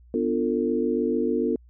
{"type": "chord", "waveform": "sine", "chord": "B half-diminished seventh", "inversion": "none", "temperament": "equal with one note detuned", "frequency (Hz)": [246.9, 293.7, 349.2, 449], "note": ["B3", "D4", "F4", "A4"], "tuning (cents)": [0, 0, 0, 35], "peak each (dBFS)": [-26, -29, -27, -26], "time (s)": [0.14, 1.56], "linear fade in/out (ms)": 2, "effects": ["added 60 Hz sine -49 dBFS peak until 1.69 s"]}